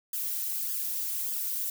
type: noise with flanger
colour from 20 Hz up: violet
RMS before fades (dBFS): -32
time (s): 0.13-1.7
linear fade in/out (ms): 2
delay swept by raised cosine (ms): 0.61 to 3.31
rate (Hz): 1.7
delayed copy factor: +0.9
effects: none